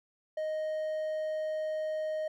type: tone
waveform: triangle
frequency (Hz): 622.3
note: D#5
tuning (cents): 0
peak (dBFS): -29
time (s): 0.37-2.28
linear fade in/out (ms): 5
effects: none

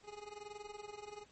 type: tone with amplitude modulation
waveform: 25% pulse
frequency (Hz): 415.7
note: G#4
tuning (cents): +2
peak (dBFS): -40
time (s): 0.03-1.26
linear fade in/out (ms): 50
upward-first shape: sine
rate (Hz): 21.1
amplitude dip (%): 80
effects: pink hiss -66 dBFS RMS until 1.31 s + MP3 32 kbps

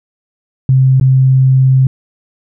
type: tone with dropouts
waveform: sine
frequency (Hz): 131.6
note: C3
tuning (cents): +10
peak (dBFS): -5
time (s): 0.69-1.87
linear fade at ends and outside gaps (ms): 2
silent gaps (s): 0.999-1.011
effects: none

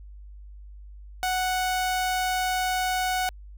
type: tone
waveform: sawtooth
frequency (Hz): 740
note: F#5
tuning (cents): 0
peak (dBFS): -20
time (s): 1.23-3.29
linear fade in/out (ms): 0
effects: added 50 Hz sine -41 dBFS peak until 3.57 s

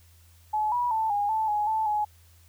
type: tone with pitch steps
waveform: sine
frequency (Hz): 855 / 972 / 883 / 818 / 877 / 837 / 877 / 841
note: A5 / B5 / A5 / G#5 / A5 / G#5 / A5 / G#5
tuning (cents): -50 / -28 / +6 / -26 / -6 / +13 / -6 / +22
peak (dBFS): -23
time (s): 0.53-2.05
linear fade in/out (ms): 10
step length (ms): 190
effects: added 84 Hz sine -54 dBFS peak until 2.48 s + white hiss -61 dBFS RMS until 2.48 s

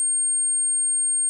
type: tone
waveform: sine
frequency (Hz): 8550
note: C9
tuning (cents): +36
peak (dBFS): -19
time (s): 0-1.29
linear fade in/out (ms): 0
effects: none

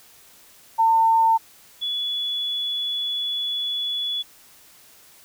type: tone pair in turn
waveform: sine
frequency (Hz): 902 / 3413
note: A5 / G#7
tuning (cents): +43 / +47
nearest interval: octave + major seventh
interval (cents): 2304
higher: second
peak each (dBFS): -14 / -23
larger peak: first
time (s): 0.78-1.38 / 1.81-4.23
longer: second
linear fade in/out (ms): 20
effects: white hiss -51 dBFS RMS until 5.24 s

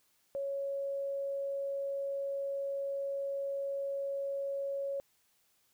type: tone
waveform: sine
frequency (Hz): 554.4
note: C#5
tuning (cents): 0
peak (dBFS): -33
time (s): 0.35-5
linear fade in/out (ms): 0
effects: white hiss -72 dBFS RMS until 5.73 s

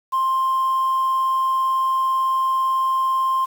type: tone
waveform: sine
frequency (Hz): 1053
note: C6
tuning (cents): +11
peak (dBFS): -15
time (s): 0.12-3.46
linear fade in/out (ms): 20
effects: tanh soft clip ceiling -15 dBFS + 7-bit

